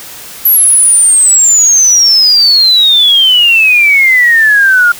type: exponential sweep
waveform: sine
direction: down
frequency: 11890 to 1400 Hz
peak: -3 dBFS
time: 0.45-4.92 s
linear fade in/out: 5 ms
effects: white hiss -28 dBFS RMS until 4.99 s